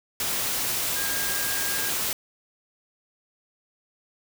sine tone in noise, 1620 Hz, G#6, 43 cents flat, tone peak -33 dBFS, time 0.96-1.9 s, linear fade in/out 2 ms, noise white, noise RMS -27 dBFS, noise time 0.2-2.13 s, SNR -9 dB, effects none

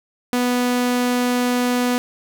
sawtooth tone, 246.5 Hz, B3, 3 cents flat, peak -13 dBFS, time 0.33-1.98 s, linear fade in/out 0 ms, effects none

